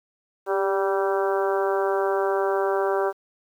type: harmonic tone with a mistuned harmonic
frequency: 194 Hz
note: G3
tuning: 18 cents flat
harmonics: 2 / 3 / 4 / 5 / 6 / 7 / 8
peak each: -23 / -27 / -29 / -31 / -33 / -34 / -35 dBFS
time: 0.46-3.13 s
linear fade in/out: 50 ms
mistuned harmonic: 2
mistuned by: +25 cents
effects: 9-bit